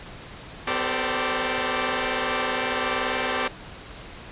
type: tone cluster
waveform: 10% pulse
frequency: 253.3 / 390.6 / 449 / 527 / 585 Hz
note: B3 / G4 / A4 / C5 / D5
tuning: +44 / -6 / +35 / +12 / -7 cents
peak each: -22 dBFS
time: 0.67-3.48 s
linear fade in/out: 5 ms
effects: pink hiss -41 dBFS RMS until 4.31 s + resampled to 8000 Hz